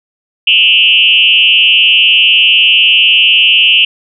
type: tone with frequency modulation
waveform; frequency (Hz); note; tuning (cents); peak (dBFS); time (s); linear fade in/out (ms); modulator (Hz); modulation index
sine; 2828; F7; +21; -4; 0.47-3.85; 5; 192; 1.4
effects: none